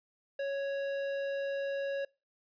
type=tone with tanh clipping; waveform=sine; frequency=554.4 Hz; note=C#5; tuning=in tune; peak=-34 dBFS; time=0.39-2.05 s; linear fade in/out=5 ms; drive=14 dB; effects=noise-tail reverb RT60 0.3 s tail -25 dB re dry + resampled to 11025 Hz